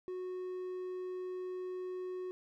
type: tone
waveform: triangle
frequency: 367.1 Hz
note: F#4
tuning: 14 cents flat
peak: -36 dBFS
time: 0.08-2.31 s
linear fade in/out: 0 ms
effects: none